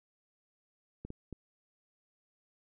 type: clicks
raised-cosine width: 3 ms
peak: -29 dBFS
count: 3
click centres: 1.05 / 1.104 / 1.327 s
effects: none